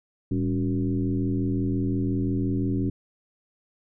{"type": "tone with frequency modulation", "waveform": "sine", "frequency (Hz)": 196, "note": "G3", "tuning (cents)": 0, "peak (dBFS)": -22, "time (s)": [0.31, 2.9], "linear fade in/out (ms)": 5, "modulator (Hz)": 85.7, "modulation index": 1.6, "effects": []}